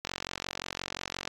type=click train; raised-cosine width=0.2 ms; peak=-15 dBFS; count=57; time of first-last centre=0.05-1.275 s; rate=45.7 Hz; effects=AAC 64 kbps